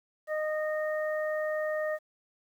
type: harmonic tone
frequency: 616 Hz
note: D#5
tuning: 17 cents flat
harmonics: 1 / 2 / 3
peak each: -29 / -41 / -37 dBFS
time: 0.27-1.99 s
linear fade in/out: 50 ms
effects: 10-bit